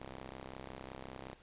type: ring-modulated tone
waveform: 5% pulse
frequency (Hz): 65.41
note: C2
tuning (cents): 0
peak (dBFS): -32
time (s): 0-1.34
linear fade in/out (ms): 5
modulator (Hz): 276
effects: pink hiss -63 dBFS RMS until 1.42 s + resampled to 8000 Hz